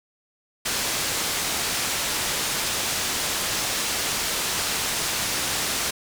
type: low-pass noise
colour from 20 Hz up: white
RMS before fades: -26 dBFS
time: 0.65-5.91 s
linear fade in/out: 10 ms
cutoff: 8100 Hz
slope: 12 dB/octave
effects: none